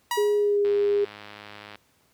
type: tone with exponential decay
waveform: sawtooth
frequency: 963 Hz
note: B5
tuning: 44 cents flat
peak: -19 dBFS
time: 0.11-0.57 s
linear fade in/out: 2 ms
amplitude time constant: 100 ms
type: tone with pitch glide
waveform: sine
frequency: 414.6 to 407.5 Hz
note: G#4 to G#4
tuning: -3 to -33 cents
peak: -19 dBFS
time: 0.17-1.05 s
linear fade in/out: 10 ms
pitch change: -30 cents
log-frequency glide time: 0.35-0.59 s
type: click train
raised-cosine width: 0.3 ms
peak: -25 dBFS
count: 116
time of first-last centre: 0.65-1.756 s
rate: 104 Hz
effects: pink hiss -64 dBFS RMS until 2.13 s + high-pass 80 Hz 12 dB/octave